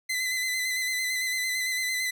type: tone with vibrato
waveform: sawtooth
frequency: 2027 Hz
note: B6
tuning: 45 cents sharp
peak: -23 dBFS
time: 0.09-2.11 s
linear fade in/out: 10 ms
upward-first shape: square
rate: 8.9 Hz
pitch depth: 25 cents each way
effects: none